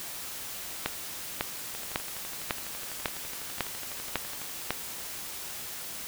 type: two click trains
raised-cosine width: 0.3 ms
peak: -10 / -24 dBFS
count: 8 / 33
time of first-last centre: 0.86-4.706 / 1.75-4.417 s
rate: 1.82 / 12 Hz
effects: white hiss -39 dBFS RMS until 6.07 s